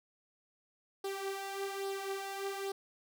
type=tone with flanger; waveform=sawtooth; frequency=392 Hz; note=G4; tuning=in tune; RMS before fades=-39 dBFS; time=1.04-2.72 s; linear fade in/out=5 ms; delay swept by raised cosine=0.21 to 4.01 ms; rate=1.2 Hz; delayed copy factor=+0.6; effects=none